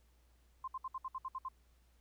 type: tone bursts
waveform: sine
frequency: 1046.5 Hz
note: C6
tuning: in tune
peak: -38 dBFS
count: 9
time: 0.64-1.486 s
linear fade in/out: 5 ms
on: 38 ms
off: 63 ms
effects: added 60 Hz sine -66 dBFS peak until 2 s + pink hiss -75 dBFS RMS until 2 s